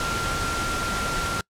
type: tone in noise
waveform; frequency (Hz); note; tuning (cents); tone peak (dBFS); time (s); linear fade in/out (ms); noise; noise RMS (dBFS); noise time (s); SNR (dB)
sine; 1380; F6; -21; -27; 0-1.41; 2; pink; -28; 0-1.41; -2
effects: noise-tail reverb RT60 0.1 s tail -25 dB re dry + low-pass 9000 Hz 12 dB/octave